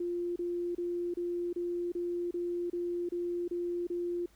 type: tone bursts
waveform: sine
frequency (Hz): 349.2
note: F4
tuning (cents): 0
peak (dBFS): -31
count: 11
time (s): 0-4.26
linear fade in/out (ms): 5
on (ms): 360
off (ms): 30
effects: added 50 Hz sine -63 dBFS peak until 4.35 s + pink hiss -66 dBFS RMS until 4.35 s